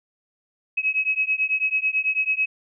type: beating tone pair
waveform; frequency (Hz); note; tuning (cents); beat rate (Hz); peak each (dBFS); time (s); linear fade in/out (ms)
sine; 2553 / 2562.1; D#7 / E7; +44 / -50; 9.1; -23; 0.77-2.46; 10
effects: none